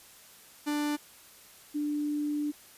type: tone pair in turn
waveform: 45% pulse / sine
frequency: 295.2 / 295.2 Hz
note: D4 / D4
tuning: +9 / +9 cents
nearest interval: unison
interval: 0 cents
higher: neither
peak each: -28 dBFS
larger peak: neither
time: 0.66-0.97 / 1.74-2.52 s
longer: second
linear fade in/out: 20 ms
effects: white hiss -54 dBFS RMS until 2.77 s + resampled to 32000 Hz